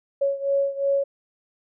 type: beating tone pair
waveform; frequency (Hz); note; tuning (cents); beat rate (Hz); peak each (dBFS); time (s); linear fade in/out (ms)
sine; 554.4 / 557.2; C#5 / C#5; 0 / +9; 2.8; -22 / -25; 0.21-1.04; 10
effects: none